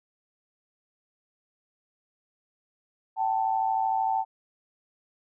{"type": "tone pair together", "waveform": "sine", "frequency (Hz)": [770, 883], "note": ["G5", "A5"], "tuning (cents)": [-31, 6], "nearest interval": "major second", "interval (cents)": 237, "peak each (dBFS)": -26, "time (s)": [3.16, 4.25], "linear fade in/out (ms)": 50, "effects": []}